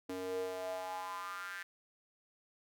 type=tone with high-pass filter sweep; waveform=square; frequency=92.6 Hz; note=F#2; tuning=2 cents sharp; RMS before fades=-41 dBFS; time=0.09-1.63 s; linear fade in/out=5 ms; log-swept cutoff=340 to 1700 Hz; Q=6; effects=none